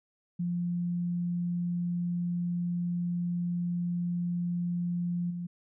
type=tone with level steps; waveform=sine; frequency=174.6 Hz; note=F3; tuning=in tune; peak=-28 / -33 dBFS; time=0.39-5.47 s; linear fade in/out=10 ms; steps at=5.3 s; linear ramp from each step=10 ms; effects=none